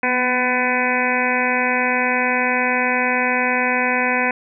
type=harmonic tone with a mistuned harmonic; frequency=251.1 Hz; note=B3; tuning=29 cents sharp; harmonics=1 / 2 / 3 / 4 / 6 / 7 / 8 / 9 / 10; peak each=-25 / -25 / -25 / -25 / -25 / -25 / -25 / -25 / -25 dBFS; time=0.03-4.31 s; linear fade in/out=2 ms; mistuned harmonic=1; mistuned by=-34 cents; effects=none